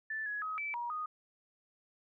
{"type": "tone with pitch steps", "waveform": "sine", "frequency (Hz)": [1757, 1679, 1268, 2316, 953, 1240], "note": ["A6", "G#6", "D#6", "D7", "A#5", "D#6"], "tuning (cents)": [-3, 18, 32, -25, 38, -6], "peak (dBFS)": -35, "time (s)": [0.1, 1.06], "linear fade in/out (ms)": 5, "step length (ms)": 160, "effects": []}